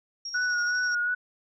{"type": "tone with tremolo", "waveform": "sine", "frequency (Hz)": 5588, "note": "F8", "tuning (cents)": 0, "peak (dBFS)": -32, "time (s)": [0.25, 0.95], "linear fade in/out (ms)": 5, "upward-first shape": "square", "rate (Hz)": 12, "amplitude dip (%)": 40}
{"type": "tone with vibrato", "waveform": "sine", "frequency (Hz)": 1463, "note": "F#6", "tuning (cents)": -20, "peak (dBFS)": -24, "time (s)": [0.34, 1.15], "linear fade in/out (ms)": 10, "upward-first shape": "sine", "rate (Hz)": 2.7, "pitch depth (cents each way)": 30}
{"effects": []}